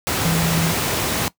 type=tone in noise; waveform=sine; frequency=164.81 Hz; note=E3; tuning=in tune; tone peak=-18 dBFS; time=0.25-0.72 s; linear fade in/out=0 ms; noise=pink; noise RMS=-21 dBFS; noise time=0.07-1.28 s; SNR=0 dB; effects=noise-tail reverb RT60 0.1 s tail -19 dB re dry + high-pass 80 Hz 12 dB/octave